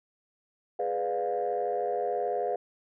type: chord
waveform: sine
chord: G# diminished seventh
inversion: none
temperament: equal with one note detuned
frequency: 415.3 / 493.9 / 587.3 / 706.2 Hz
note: G#4 / B4 / D5 / F5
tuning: 0 / 0 / 0 / +19 cents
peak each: -32 / -31 / -35 / -30 dBFS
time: 0.79-2.56 s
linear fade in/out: 5 ms
effects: tanh soft clip ceiling -20 dBFS